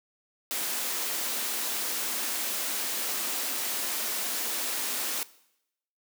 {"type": "high-pass noise", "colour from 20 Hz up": "white", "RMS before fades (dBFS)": -31, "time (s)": [0.51, 5.23], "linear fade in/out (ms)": 0, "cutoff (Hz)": 200, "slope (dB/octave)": 96, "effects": ["noise-tail reverb RT60 0.8 s tail -19 dB re dry"]}